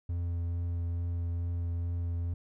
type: tone with vibrato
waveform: triangle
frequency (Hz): 85.9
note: F2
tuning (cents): -28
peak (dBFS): -28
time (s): 0.09-2.34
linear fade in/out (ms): 5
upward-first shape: triangle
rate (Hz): 2.3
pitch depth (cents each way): 13
effects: none